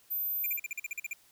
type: tone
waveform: sine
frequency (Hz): 13730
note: A9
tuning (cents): -44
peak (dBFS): -30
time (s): 0.1-0.58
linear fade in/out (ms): 20
type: tone bursts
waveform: square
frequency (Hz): 2389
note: D7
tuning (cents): +29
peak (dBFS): -34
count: 11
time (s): 0.44-1.132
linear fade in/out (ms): 2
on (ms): 22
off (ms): 45
effects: white hiss -63 dBFS RMS until 1.31 s